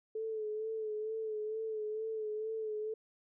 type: tone with vibrato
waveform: sine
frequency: 434.7 Hz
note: A4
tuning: 21 cents flat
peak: -35 dBFS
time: 0.15-2.94 s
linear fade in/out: 5 ms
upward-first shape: sine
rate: 2.2 Hz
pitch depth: 39 cents each way
effects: none